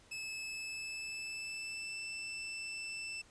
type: tone with pitch glide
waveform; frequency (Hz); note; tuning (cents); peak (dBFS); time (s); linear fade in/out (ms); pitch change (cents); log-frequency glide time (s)
sawtooth; 2604 to 2654; E7 to E7; -22 to +11; -37; 0.11-3.22; 10; +33; 0.41-2.02
effects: pink hiss -63 dBFS RMS until 3.3 s + resampled to 22050 Hz